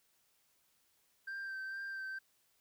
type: tone with vibrato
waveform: sine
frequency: 1568 Hz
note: G6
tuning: in tune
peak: -37 dBFS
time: 1.27-2.19 s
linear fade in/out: 10 ms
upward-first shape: sine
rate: 2.2 Hz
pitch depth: 22 cents each way
effects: tanh soft clip ceiling -39 dBFS + white hiss -74 dBFS RMS until 2.6 s